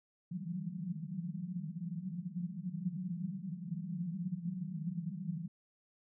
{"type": "band-pass noise", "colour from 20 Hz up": "white", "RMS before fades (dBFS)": -40, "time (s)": [0.31, 5.48], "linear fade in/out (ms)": 10, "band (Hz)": [160, 190], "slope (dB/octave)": 96, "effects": []}